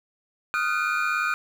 triangle tone cluster, 1247 / 1400 / 1497 / 2418 Hz, D#6 / F6 / F#6 / D7, +3 / +4 / +20 / +50 cents, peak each -26 / -26 / -26 / -28 dBFS, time 0.54-1.34 s, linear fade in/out 0 ms, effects 8-bit

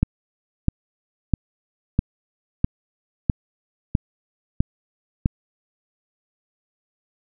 click train, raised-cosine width 5 ms, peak -4 dBFS, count 9, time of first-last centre 0.03-5.259 s, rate 1.53 Hz, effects none

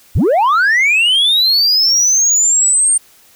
sine linear sweep, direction up, 39.99 to 8810 Hz, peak -6 dBFS, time 0.15-2.98 s, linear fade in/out 10 ms, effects tanh soft clip ceiling -8 dBFS + white hiss -47 dBFS RMS until 3.35 s

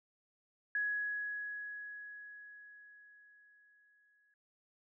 sine tone with exponential decay, 1675 Hz, G#6, 14 cents sharp, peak -31 dBFS, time 0.75-4.34 s, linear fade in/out 2 ms, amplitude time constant 780 ms, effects none

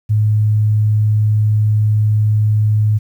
sine tone, 106.7 Hz, G#2, 47 cents sharp, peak -10 dBFS, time 0.09-2.99 s, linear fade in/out 20 ms, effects 8-bit

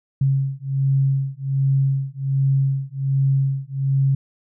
sine beating tone pair, 135.5 / 136.8 Hz, C#3 / C#3, -39 / -23 cents, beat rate 1.3 Hz, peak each -20 dBFS, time 0.21-4.15 s, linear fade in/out 5 ms, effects none

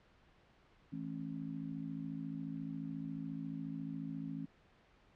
harmonic tone, 54.2 Hz, A1, 25 cents flat, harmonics 3 / 4 / 5, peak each -44 / -46 / -43 dBFS, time 0.92-4.46 s, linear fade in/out 10 ms, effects pink hiss -67 dBFS RMS until 5.15 s + low-pass 3000 Hz 12 dB/octave

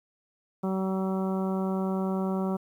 harmonic tone, 190 Hz, F#3, 46 cents sharp, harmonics 1 / 2 / 3 / 4 / 5 / 6 / 7, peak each -27 / -33 / -37 / -39 / -41 / -43 / -44 dBFS, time 0.63-2.57 s, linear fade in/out 10 ms, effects 10-bit

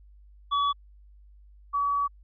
square / sine tone pair in turn, 1138 / 1138 Hz, C#6 / C#6, +45 / +45 cents, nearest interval unison, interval 0 cents, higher neither, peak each -23 / -23 dBFS, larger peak neither, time 0.51-0.73 / 1.73-2.08 s, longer second, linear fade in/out 20 ms, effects added 50 Hz sine -50 dBFS peak until 2.23 s + resampled to 11025 Hz

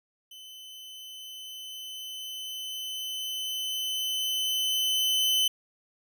40% pulse tone with level ramp, 3037 Hz, F#7, 44 cents sharp, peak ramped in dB -44 to -21 dBFS, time 0.31-5.48 s, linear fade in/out 5 ms, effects none

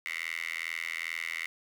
10% pulse tone with high-pass filter, 82.41 Hz, E2, in tune, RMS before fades -36 dBFS, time 0.06-1.46 s, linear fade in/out 0 ms, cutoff 2100 Hz, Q 7.4, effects none

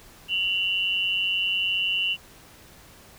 sine tone pair together, 2759 / 2949 Hz, F7 / F#7, -22 / -6 cents, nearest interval minor second, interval 116 cents, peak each -25 dBFS, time 0.28-2.17 s, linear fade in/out 50 ms, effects pink hiss -50 dBFS RMS until 3.18 s

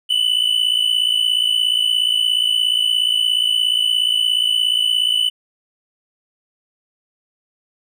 triangle tone pair together, 2960 / 3017 Hz, F#7 / F#7, 0 / +33 cents, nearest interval unison, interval 33 cents, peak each -16 dBFS, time 0.09-5.3 s, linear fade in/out 20 ms, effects none

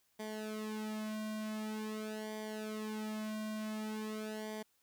sawtooth tone with flanger, 215.6 Hz, A3, 35 cents flat, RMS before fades -41 dBFS, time 0.19-4.63 s, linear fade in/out 10 ms, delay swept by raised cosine 0.74 to 2.34 ms, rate 0.46 Hz, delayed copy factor -0.85, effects white hiss -75 dBFS RMS until 4.82 s

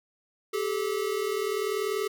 square tone pair together, 390.4 / 430.7 Hz, G4 / A4, -7 / -37 cents, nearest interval major second, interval 170 cents, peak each -31 / -30 dBFS, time 0.53-2.08 s, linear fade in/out 10 ms, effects none

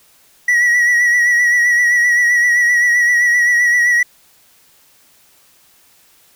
triangle tone with vibrato, 1929 Hz, B6, 41 cents flat, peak -8 dBFS, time 0.48-4.03 s, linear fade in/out 5 ms, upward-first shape sine, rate 7.7 Hz, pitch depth 37 cents each way, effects white hiss -51 dBFS RMS until 6.35 s

